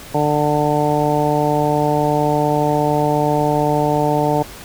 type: harmonic tone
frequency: 148.6 Hz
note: D3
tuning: 21 cents sharp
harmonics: 1 / 2 / 3 / 4 / 5 / 6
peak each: -21 / -21 / -21 / -21 / -21 / -21 dBFS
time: 0.14-4.43 s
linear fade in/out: 10 ms
effects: pink hiss -36 dBFS RMS until 4.64 s